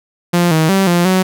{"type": "tone with pitch steps", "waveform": "sawtooth", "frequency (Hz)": [174.3, 158.8, 193.4, 173.9, 186.6], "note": ["F3", "D#3", "G3", "F3", "F#3"], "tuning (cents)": [-3, 36, -23, -7, 15], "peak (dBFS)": -6, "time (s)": [0.33, 1.23], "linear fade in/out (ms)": 10, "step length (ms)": 180, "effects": []}